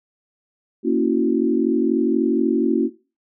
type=chord; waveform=sine; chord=F# dominant seventh; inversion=first; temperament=equal; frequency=233.1 / 277.2 / 329.6 / 370 Hz; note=A#3 / C#4 / E4 / F#4; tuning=0 / 0 / 0 / 0 cents; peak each=-21 dBFS; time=0.83-2.9 s; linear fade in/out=50 ms; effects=noise-tail reverb RT60 0.3 s tail -17 dB re dry